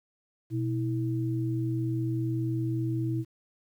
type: tone pair together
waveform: sine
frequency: 122.6 / 324.2 Hz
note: B2 / E4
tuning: -12 / -29 cents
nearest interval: octave + perfect fourth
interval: 1683 cents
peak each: -28 / -31 dBFS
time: 0.5-3.25 s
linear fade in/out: 50 ms
effects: 10-bit